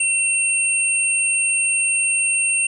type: tone pair together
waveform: sine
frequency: 2713 / 8756 Hz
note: E7 / C#9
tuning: +49 / -22 cents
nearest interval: octave + minor sixth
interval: 2029 cents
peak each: -19 dBFS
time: 0-2.67 s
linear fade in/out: 5 ms
effects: none